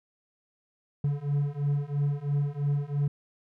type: beating tone pair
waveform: triangle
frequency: 142 / 145 Hz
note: C#3 / D3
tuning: +42 / -22 cents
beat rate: 3 Hz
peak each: -27 / -26 dBFS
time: 1.04-3.08 s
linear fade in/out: 5 ms
effects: none